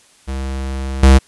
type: tone with level steps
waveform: square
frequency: 66.7 Hz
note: C2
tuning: 34 cents sharp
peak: -21 / -5 dBFS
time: 0.27-1.19 s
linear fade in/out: 20 ms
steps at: 1.03 s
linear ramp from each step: 2 ms
effects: white hiss -50 dBFS RMS until 1.27 s + resampled to 24000 Hz